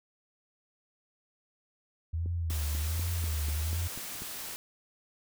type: tone with vibrato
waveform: sine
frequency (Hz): 79.9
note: D#2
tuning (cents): +47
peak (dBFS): -29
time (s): 2.13-3.88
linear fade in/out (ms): 10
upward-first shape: sine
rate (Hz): 1.3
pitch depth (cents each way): 130
type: click train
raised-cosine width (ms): 3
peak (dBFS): -30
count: 9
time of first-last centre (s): 2.26-4.221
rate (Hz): 4.08
type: noise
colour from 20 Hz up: white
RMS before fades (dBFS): -40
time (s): 2.5-4.56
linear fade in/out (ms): 0
effects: none